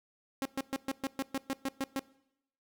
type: tone bursts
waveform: sawtooth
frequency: 270.2 Hz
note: C#4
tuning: 44 cents flat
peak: -27 dBFS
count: 11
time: 0.42-1.994 s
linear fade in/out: 0 ms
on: 34 ms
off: 120 ms
effects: noise-tail reverb RT60 0.8 s tail -21 dB re dry